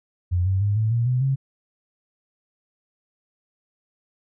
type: tone with pitch steps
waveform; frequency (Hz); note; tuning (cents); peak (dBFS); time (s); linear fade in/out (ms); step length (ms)
sine; 89 / 95.39 / 102.23 / 109.57 / 117.44 / 125.87 / 134.9; F2 / G2 / G#2 / A2 / A#2 / B2 / C#3; +33 / -47 / -27 / -7 / +13 / +33 / -47; -18; 0.31-1.36; 20; 150
effects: none